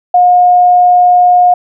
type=tone; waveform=sine; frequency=717 Hz; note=F5; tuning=45 cents sharp; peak=-3 dBFS; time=0.14-1.54 s; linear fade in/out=5 ms; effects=none